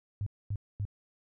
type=tone bursts; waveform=sine; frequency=102 Hz; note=G#2; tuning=31 cents flat; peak=-30 dBFS; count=3; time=0.21-0.852 s; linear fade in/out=0 ms; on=54 ms; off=240 ms; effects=none